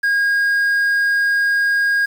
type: tone with quantisation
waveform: triangle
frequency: 1630 Hz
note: G#6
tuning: 33 cents flat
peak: -12 dBFS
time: 0.03-2.06 s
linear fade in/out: 10 ms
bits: 7
effects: none